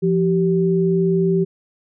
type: tone pair together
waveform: sine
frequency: 172.28 / 386.4 Hz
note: F3 / G4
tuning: -23 / -25 cents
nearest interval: octave + major second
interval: 1398 cents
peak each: -17 dBFS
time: 0.02-1.45 s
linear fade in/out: 20 ms
effects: none